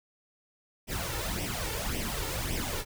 pink noise with flanger, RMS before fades -33 dBFS, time 0.87-2.85 s, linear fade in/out 50 ms, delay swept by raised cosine 0.35 to 2.25 ms, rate 1.8 Hz, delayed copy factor +0.7, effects none

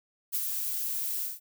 violet noise with ADSR envelope, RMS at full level -28 dBFS, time 0.32-1.4 s, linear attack 32 ms, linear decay 38 ms, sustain -4 dB, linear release 170 ms, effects none

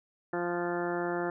harmonic tone with a mistuned harmonic, 174.5 Hz, F3, 1 cent flat, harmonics 1 / 2 / 3 / 4 / 5 / 6 / 7 / 8 / 9 / 10, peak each -40 / -32 / -38 / -37 / -41 / -45 / -45 / -41 / -47 / -42 dBFS, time 0.33-1.3 s, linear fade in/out 2 ms, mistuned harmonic 9, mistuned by -38 cents, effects none

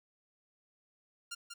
10% pulse tone with echo, 1396.9 Hz, F6, in tune, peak -31 dBFS, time 1.31-1.35 s, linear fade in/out 10 ms, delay 190 ms, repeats 1, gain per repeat -5 dB, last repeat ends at 1.54 s, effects none

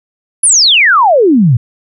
sine exponential sweep, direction down, 10570 to 109.2 Hz, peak -4 dBFS, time 0.43-1.57 s, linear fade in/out 5 ms, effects none

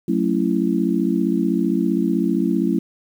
sine chord, F# minor seventh, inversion none, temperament just, 185 / 222 / 277.5 / 333 Hz, F#3 / A3 / C#4 / E4, 0 / +16 / +2 / +18 cents, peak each -22 dBFS, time 0.08-2.79 s, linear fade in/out 5 ms, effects 8-bit

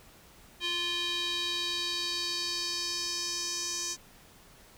square tone with band-pass filter sweep, 348.6 Hz, F4, 3 cents flat, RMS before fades -33 dBFS, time 0.6-3.97 s, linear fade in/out 50 ms, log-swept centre 3300 to 6100 Hz, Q 3.6, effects pink hiss -56 dBFS RMS until 4.77 s

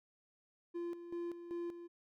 triangle tone with tremolo, 344.4 Hz, F4, 24 cents flat, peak -36 dBFS, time 0.74-1.88 s, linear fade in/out 20 ms, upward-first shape square, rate 2.6 Hz, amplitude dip 65%, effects none

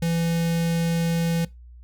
square tone with notch filter, 167.3 Hz, E3, 26 cents sharp, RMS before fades -23 dBFS, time 0.02-1.45 s, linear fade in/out 5 ms, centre 1100 Hz, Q 1.4, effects noise-tail reverb RT60 0.2 s tail -20 dB re dry + added 60 Hz sine -42 dBFS peak until 1.83 s

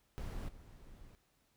brown noise with level steps, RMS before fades -41 / -55 dBFS, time 0.18-1.15 s, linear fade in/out 0 ms, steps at 0.48 s, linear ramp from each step 10 ms, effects pink hiss -75 dBFS RMS until 1.56 s

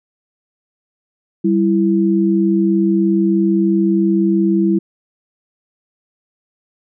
sine tone pair together, 194.91 / 331.9 Hz, G3 / E4, -10 / +12 cents, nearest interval major sixth, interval 922 cents, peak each -14 dBFS, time 1.44-4.79 s, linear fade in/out 10 ms, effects none

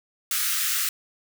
white high-pass noise, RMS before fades -25 dBFS, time 0.31-0.89 s, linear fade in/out 2 ms, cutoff 1200 Hz, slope 96 dB/octave, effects none

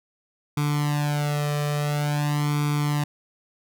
sawtooth tone with flanger, 147.1 Hz, D3, 3 cents sharp, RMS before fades -24 dBFS, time 0.57-3.04 s, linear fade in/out 5 ms, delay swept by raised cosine 0.86 to 1.65 ms, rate 0.48 Hz, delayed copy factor +0.9, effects none

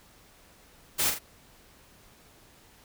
white noise with echo, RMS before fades -26 dBFS, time 0.98-1.11 s, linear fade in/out 20 ms, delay 41 ms, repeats 2, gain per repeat -6 dB, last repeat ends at 1.192 s, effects pink hiss -57 dBFS RMS until 2.84 s

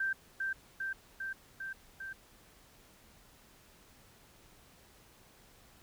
sine tone with echo, 1568 Hz, G6, in tune, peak -30 dBFS, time 0-0.13 s, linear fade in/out 5 ms, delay 400 ms, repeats 5, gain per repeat -2 dB, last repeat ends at 2.13 s, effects pink hiss -61 dBFS RMS until 5.82 s

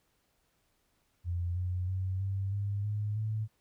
sine tone with pitch steps, 87.31 / 90.55 / 93.9 / 97.38 / 100.99 / 104.73 / 108.61 Hz, F2 / F#2 / F#2 / G2 / G#2 / G#2 / A2, 0 / -37 / +26 / -11 / -48 / +15 / -22 cents, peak -30 dBFS, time 1.24-3.48 s, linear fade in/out 50 ms, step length 320 ms, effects pink hiss -74 dBFS RMS until 3.6 s

